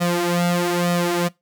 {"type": "tone with flanger", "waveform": "sawtooth", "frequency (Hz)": 174.61, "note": "F3", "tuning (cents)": 0, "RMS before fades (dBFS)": -20, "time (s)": [0, 1.29], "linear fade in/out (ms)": 20, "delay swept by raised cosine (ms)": [1.6, 4.3], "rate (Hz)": 1.1, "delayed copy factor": 0.8, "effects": ["noise-tail reverb RT60 0.2 s tail -22 dB re dry"]}